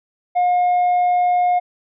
sine tone with tanh clipping, 716 Hz, F5, 43 cents sharp, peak -14 dBFS, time 0.35-1.6 s, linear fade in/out 20 ms, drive 2 dB, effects none

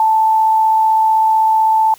sine tone with amplitude modulation, 880 Hz, A5, in tune, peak -8 dBFS, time 0-1.94 s, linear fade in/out 2 ms, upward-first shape sine, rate 55.8 Hz, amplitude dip 25%, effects white hiss -44 dBFS RMS until 1.98 s

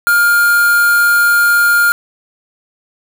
triangle tone with quantisation, 1409 Hz, F6, 15 cents sharp, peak -6 dBFS, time 0.07-1.92 s, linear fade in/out 0 ms, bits 3, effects none

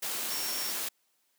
sine tone in noise, 5510 Hz, F8, 24 cents flat, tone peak -37 dBFS, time 0.3-0.72 s, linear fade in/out 10 ms, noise white, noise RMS -34 dBFS, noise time 0.02-0.89 s, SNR -6 dB, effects white hiss -73 dBFS RMS until 1.38 s + high-pass 200 Hz 12 dB/octave

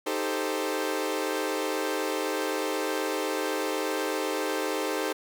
sawtooth chord, A half-diminished seventh, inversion second, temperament equal, 311.1 / 392 / 440 / 523.3 Hz, Eb4 / G4 / A4 / C5, 0 / 0 / 0 / 0 cents, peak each -29 dBFS, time 0.06-5.13 s, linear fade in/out 10 ms, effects none

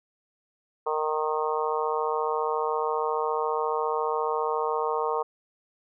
harmonic tone, 154.5 Hz, D#3, 12 cents flat, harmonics 3 / 4 / 5 / 6 / 7 / 8, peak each -28 / -35 / -33 / -31 / -31 / -36 dBFS, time 0.86-5.23 s, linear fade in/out 10 ms, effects none

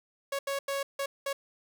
sawtooth tone bursts at uneven times, 554.4 Hz, C#5, in tune, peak -26 dBFS, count 5, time 0.32-0.39 / 0.47-0.59 / 0.68-0.83 / 0.99-1.06 / 1.26-1.33 s, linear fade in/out 5 ms, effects none

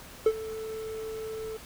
triangle tone with ADSR envelope, 440 Hz, A4, in tune, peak -14 dBFS, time 0.26-1.57 s, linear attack 4 ms, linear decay 55 ms, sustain -18 dB, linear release 6 ms, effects pink hiss -47 dBFS RMS until 1.65 s

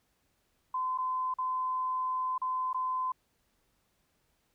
sine tone with dropouts, 1025 Hz, C6, 36 cents flat, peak -29 dBFS, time 0.74-3.12 s, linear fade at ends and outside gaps 5 ms, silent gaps 0.977-0.984 / 1.34-1.385 / 2.38-2.416 / 2.731-2.744 s, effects pink hiss -74 dBFS RMS until 4.54 s

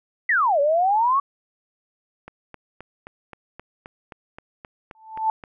sine exponential two-way sweep, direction down then up, 2042 to 554 to 1140 Hz, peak -16 dBFS, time 0.29-1.2 s, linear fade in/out 5 ms, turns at 0.6 s
click train, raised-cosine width 0.5 ms, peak -23 dBFS, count 13, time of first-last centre 2.28-5.438 s, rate 3.8 Hz
sine tone with exponential growth, 880 Hz, A5, in tune, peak -15 dBFS, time 4.95-5.3 s, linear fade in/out 1 ms, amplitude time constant 75 ms
effects none

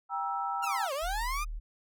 sine chord, E diminished, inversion first, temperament just, 791.1 / 949.3 / 1318.5 Hz, G5 / Bb5 / E6, +16 / +31 / 0 cents, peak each -34 / -36 / -34 dBFS, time 0.09-0.89 s, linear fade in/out 50 ms
30% pulse linear two-way sweep, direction down then up, 1432 to 523.3 to 1243 Hz, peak -29 dBFS, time 0.62-1.45 s, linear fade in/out 20 ms, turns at 0.93 s
sine tone, 38.5 Hz, D#1, 17 cents flat, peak -34 dBFS, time 1.02-1.6 s, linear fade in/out 20 ms
effects none

